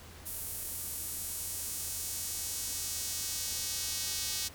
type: tone with high-pass filter sweep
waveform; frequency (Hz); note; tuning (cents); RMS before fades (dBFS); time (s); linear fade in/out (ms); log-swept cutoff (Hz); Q
square; 171.2; F3; -34; -37; 0.25-4.49; 20; 11000 to 4800; 1.1
effects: added 82 Hz sine -52 dBFS peak until 4.54 s + pink hiss -52 dBFS RMS until 4.54 s